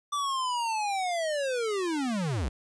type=linear sweep; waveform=square; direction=down; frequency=1174.7 to 51.91 Hz; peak=-28 dBFS; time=0.12-2.49 s; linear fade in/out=10 ms; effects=resampled to 22050 Hz + 11-bit